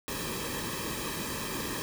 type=noise with comb filter; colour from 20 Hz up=pink; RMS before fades=-35 dBFS; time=0.08-1.82 s; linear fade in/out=0 ms; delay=1.4 ms; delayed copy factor=-0.75; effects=none